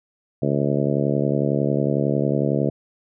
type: harmonic tone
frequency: 71 Hz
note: C#2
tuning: 42 cents sharp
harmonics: 2 / 3 / 4 / 5 / 6 / 7 / 8 / 9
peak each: -23 / -25 / -26 / -27 / -28 / -28 / -29 / -30 dBFS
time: 0.42-2.7 s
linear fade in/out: 5 ms
effects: none